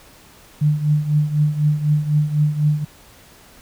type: tone with tremolo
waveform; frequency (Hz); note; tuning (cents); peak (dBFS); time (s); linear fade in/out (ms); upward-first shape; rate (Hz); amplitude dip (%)
sine; 150; D3; +37; -11; 0.61-2.85; 10; triangle; 4; 80
effects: pink hiss -47 dBFS RMS until 3.61 s